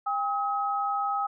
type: tone pair together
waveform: sine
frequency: 802.6 / 1274 Hz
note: G5 / D#6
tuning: +41 / +41 cents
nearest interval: minor sixth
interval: 800 cents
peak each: -28 dBFS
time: 0.06-1.27 s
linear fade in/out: 10 ms
effects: none